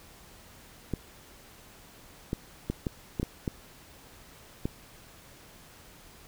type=clicks; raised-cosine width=3 ms; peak=-16 dBFS; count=8; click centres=0.937 / 2.331 / 2.7 / 2.868 / 3.198 / 3.23 / 3.478 / 4.655 s; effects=pink hiss -53 dBFS RMS until 6.27 s